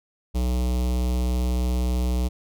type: tone with notch filter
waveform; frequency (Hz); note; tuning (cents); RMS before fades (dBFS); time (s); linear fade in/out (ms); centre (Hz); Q
square; 61.7; B1; -1; -23; 0.34-2.29; 20; 1600; 0.7
effects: none